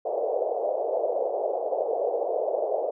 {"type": "band-pass noise", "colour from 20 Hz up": "pink", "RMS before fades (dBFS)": -27, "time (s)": [0.05, 2.91], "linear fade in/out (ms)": 10, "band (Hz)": [450, 700], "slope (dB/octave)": 48, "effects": []}